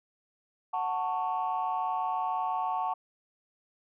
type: chord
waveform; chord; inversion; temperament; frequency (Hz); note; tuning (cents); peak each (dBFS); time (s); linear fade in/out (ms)
sine; F# minor; none; just; 740 / 888 / 1110; F#5 / A5 / C#6; 0 / +16 / +2; -31 / -31 / -33; 0.73-2.94; 10
effects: tanh soft clip ceiling -21 dBFS